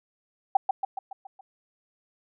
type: tone with echo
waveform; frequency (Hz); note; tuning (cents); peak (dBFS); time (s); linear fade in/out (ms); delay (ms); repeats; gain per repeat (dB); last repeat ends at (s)
sine; 778; G5; -13; -14; 0.55-0.57; 5; 140; 6; -5; 1.41
effects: none